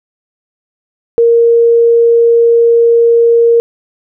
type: tone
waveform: sine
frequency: 466.2 Hz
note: A#4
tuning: in tune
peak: -4 dBFS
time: 1.18-3.6 s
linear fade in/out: 0 ms
effects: none